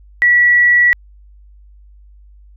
sine tone, 1941 Hz, B6, 31 cents flat, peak -7 dBFS, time 0.22-0.93 s, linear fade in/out 0 ms, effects added 50 Hz sine -40 dBFS peak until 2.56 s

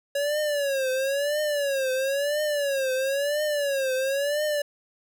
square tone with vibrato, 560 Hz, C#5, 18 cents sharp, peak -24 dBFS, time 0.15-4.62 s, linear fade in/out 5 ms, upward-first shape triangle, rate 0.99 Hz, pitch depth 150 cents each way, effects none

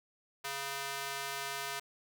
square tone with high-pass filter, 138.59 Hz, C#3, in tune, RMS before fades -39 dBFS, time 0.44-1.8 s, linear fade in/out 10 ms, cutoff 1000 Hz, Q 0.67, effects none

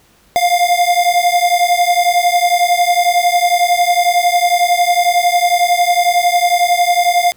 square beating tone pair, 698.5 / 709.5 Hz, F5 / F5, 0 / +27 cents, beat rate 11 Hz, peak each -14 dBFS, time 0.36-7.32 s, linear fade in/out 0 ms, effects pink hiss -51 dBFS RMS until 7.36 s

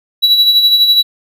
triangle tone with tremolo, 3920 Hz, B7, 14 cents flat, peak -3 dBFS, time 0.22-1.03 s, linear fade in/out 20 ms, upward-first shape sine, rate 12 Hz, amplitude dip 50%, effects none

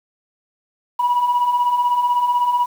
sine beating tone pair, 960 / 976 Hz, B5 / B5, -49 / -21 cents, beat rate 16 Hz, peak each -21 / -14 dBFS, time 0.99-2.66 s, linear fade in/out 10 ms, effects tanh soft clip ceiling -11 dBFS + 7-bit

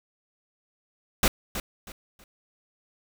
pink noise with echo, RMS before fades -20 dBFS, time 1.23-1.28 s, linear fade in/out 2 ms, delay 320 ms, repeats 3, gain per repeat -11 dB, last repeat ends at 2.24 s, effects none

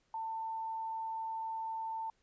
sine tone, 894 Hz, A5, 27 cents sharp, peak -36 dBFS, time 0.14-2.1 s, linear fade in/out 2 ms, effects pink hiss -75 dBFS RMS until 2.22 s + resampled to 16000 Hz

